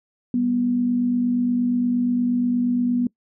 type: tone pair together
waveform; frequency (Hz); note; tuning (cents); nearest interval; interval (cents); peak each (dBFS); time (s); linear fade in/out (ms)
sine; 196 / 244.5; G3 / B3; 0 / -17; major third; 383; -29 / -18; 0.34-3.07; 2
effects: noise-tail reverb RT60 0.1 s tail -23 dB re dry